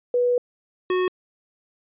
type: tone pair in turn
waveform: sine / square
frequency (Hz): 489.7 / 366.9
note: B4 / F#4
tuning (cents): -15 / -15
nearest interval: perfect fourth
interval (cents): 500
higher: first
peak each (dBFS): -17 / -20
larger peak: first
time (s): 0.14-0.38 / 0.9-1.08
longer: first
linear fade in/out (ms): 2
effects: resampled to 8000 Hz